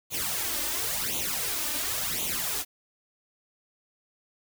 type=noise with flanger; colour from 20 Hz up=white; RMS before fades=-30 dBFS; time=0.1-2.65 s; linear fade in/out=50 ms; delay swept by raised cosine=0.29 to 3.39 ms; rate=0.94 Hz; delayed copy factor=+0.75; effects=none